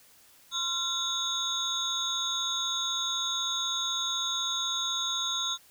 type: tone cluster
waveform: sine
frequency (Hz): 1043 / 1372 / 3524 / 3788 / 6520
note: C6 / F6 / A7 / A#7 / G#8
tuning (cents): -6 / -31 / +2 / +27 / -33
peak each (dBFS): -40 / -38 / -32 / -32 / -36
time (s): 0.51-5.58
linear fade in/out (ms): 50
effects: white hiss -58 dBFS RMS until 5.7 s